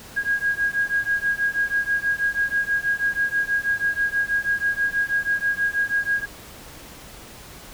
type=beating tone pair; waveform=sine; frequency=1634 / 1640.2 Hz; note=G#6 / G#6; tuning=-29 / -22 cents; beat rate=6.2 Hz; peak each=-23 dBFS; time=0.16-6.26 s; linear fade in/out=20 ms; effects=pink hiss -42 dBFS RMS until 7.73 s